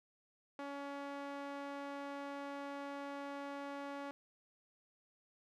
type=tone with band-pass filter; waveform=sawtooth; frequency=281.6 Hz; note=C#4; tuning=27 cents sharp; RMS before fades=-45 dBFS; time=0.59-4.11 s; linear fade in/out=0 ms; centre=890 Hz; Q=0.71; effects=none